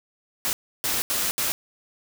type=noise bursts at uneven times; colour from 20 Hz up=white; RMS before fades=-25 dBFS; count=4; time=0.45-0.53 / 0.84-1.02 / 1.1-1.31 / 1.38-1.52 s; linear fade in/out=0 ms; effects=none